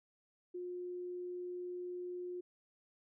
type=tone; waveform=sine; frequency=357.6 Hz; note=F4; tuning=41 cents sharp; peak=-40 dBFS; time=0.54-2.41 s; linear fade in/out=10 ms; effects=none